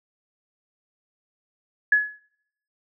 sine tone with exponential decay, 1695 Hz, G#6, 35 cents sharp, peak -11 dBFS, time 1.92-2.19 s, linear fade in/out 5 ms, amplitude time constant 57 ms, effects noise-tail reverb RT60 0.7 s tail -22 dB re dry

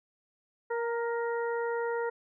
harmonic tone with a mistuned harmonic, 468.9 Hz, A#4, 10 cents sharp, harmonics 1 / 2 / 3 / 4, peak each -30 / -36 / -40 / -42 dBFS, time 0.7-2.1 s, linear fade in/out 10 ms, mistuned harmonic 2, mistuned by -16 cents, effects none

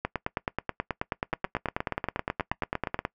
two click trains, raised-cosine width 0.5 ms, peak -12 / -13 dBFS, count 29 / 15, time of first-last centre 0.05-3.051 / 1.33-2.991 s, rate 9.33 / 8.43 Hz, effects noise-tail reverb RT60 0.1 s tail -22 dB re dry

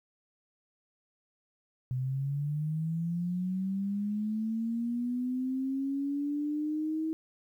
sine linear sweep, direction up, 125.5 to 320.7 Hz, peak -29 dBFS, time 1.91-7.13 s, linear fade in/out 0 ms, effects 11-bit

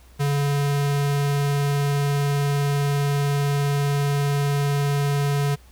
square tone with vibrato, 142.4 Hz, C#3, 47 cents sharp, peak -20 dBFS, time 0.19-5.56 s, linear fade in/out 20 ms, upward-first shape sine, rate 20 Hz, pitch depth 21 cents each way, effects added 62 Hz sine -47 dBFS peak until 5.71 s + pink hiss -55 dBFS RMS until 5.71 s

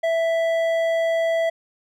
sine tone with hard clipping, 660 Hz, E5, 2 cents sharp, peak -20 dBFS, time 0.03-1.5 s, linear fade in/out 10 ms, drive 8 dB, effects none

